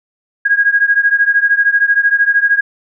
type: beating tone pair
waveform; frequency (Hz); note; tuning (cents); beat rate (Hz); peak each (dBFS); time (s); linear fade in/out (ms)
sine; 1635 / 1648; G#6 / G#6; -28 / -14; 13; -11 / -13; 0.45-2.61; 10
effects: none